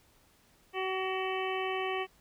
harmonic tone with a mistuned harmonic, 378 Hz, F#4, 37 cents sharp, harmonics 1 / 2 / 3 / 5 / 6 / 7 / 8, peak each -34 / -37 / -39 / -41 / -42 / -42 / -43 dBFS, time 0.73-2.07 s, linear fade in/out 50 ms, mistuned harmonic 5, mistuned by -24 cents, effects pink hiss -65 dBFS RMS until 2.2 s

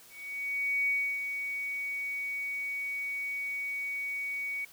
sine tone with ADSR envelope, 2250 Hz, C#7, 25 cents sharp, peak -25 dBFS, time 0.09-4.65 s, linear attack 790 ms, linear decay 310 ms, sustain -7 dB, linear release 6 ms, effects white hiss -55 dBFS RMS until 4.72 s

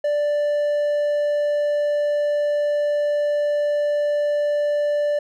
triangle tone, 587.3 Hz, D5, in tune, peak -16 dBFS, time 0.04-5.19 s, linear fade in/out 5 ms, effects none

